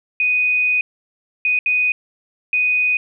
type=tone bursts at uneven times; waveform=sine; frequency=2489 Hz; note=D#7; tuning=in tune; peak=-14 dBFS; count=4; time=0.2-0.81 / 1.45-1.59 / 1.66-1.92 / 2.53-2.97 s; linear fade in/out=2 ms; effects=none